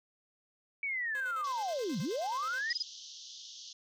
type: linear two-way sweep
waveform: sine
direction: down then up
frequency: 2295 to 135.6 to 1955 Hz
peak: -32 dBFS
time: 0.83-2.73 s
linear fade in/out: 2 ms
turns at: 2 s
type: tone with tremolo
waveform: 10% pulse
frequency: 522 Hz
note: C5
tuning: 4 cents flat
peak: -38 dBFS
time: 1.15-2.61 s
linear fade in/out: 0 ms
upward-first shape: square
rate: 9.4 Hz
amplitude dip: 60%
type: band-pass noise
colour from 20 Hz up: white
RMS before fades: -49 dBFS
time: 1.44-3.73 s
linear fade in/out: 5 ms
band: 3000 to 6400 Hz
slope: 96 dB/octave
type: tone bursts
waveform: sine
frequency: 4997 Hz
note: D#8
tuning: 7 cents sharp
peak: -30 dBFS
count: 3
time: 2.7-2.826 s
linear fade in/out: 5 ms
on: 26 ms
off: 24 ms
effects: none